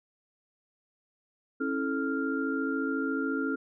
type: tone cluster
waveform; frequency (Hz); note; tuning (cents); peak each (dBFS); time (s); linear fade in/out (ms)
sine; 271.5 / 325.6 / 435.8 / 1395; C#4 / E4 / A4 / F6; -36 / -21 / -17 / -2; -30 / -35 / -35 / -34; 1.6-3.56; 10
effects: none